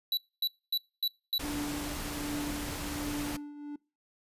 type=tone bursts; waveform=square; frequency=3946 Hz; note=B7; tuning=2 cents flat; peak=-27 dBFS; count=5; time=0.12-1.38 s; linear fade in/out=2 ms; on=52 ms; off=250 ms
type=noise; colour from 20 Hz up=pink; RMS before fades=-38 dBFS; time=1.39-3.37 s; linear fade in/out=10 ms
type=tone with tremolo; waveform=triangle; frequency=292.4 Hz; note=D4; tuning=7 cents flat; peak=-30 dBFS; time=1.43-3.76 s; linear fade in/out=5 ms; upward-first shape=triangle; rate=1.3 Hz; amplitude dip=75%
effects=noise-tail reverb RT60 0.3 s tail -24 dB re dry + resampled to 32000 Hz